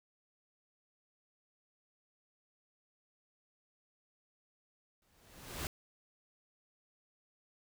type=noise with exponential growth; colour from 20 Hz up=pink; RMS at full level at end=-37 dBFS; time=5.02-5.67 s; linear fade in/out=1 ms; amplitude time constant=140 ms; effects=none